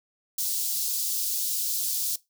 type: high-pass noise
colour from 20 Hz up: white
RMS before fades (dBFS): -28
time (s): 0.38-2.16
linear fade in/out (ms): 5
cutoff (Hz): 4200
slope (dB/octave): 24
effects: noise-tail reverb RT60 0.2 s tail -20 dB re dry